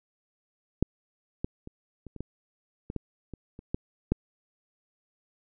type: clicks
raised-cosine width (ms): 3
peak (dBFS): -9 / -16 / -28 / -29 / -29 / -21 / -22 / -18 / -26 / -30 / -15 / -10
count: 12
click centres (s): 0.826 / 1.445 / 1.674 / 2.067 / 2.163 / 2.206 / 2.901 / 2.963 / 3.337 / 3.591 / 3.745 / 4.12
effects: none